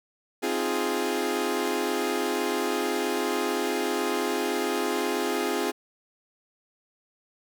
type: chord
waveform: sawtooth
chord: F minor seventh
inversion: second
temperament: equal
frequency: 261.6 / 311.1 / 349.2 / 415.3 Hz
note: C4 / Eb4 / F4 / Ab4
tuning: 0 / 0 / 0 / 0 cents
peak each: -28 / -30 / -26 / -25 dBFS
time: 0.42-5.72 s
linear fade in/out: 20 ms
effects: none